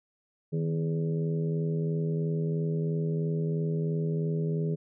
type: harmonic tone with a mistuned harmonic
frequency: 83 Hz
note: E2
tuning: 12 cents sharp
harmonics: 2 / 3 / 4 / 5 / 6 / 7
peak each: -27 / -40 / -43 / -34 / -46 / -48 dBFS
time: 0.52-4.76 s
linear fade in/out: 20 ms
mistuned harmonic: 2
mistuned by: -84 cents
effects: none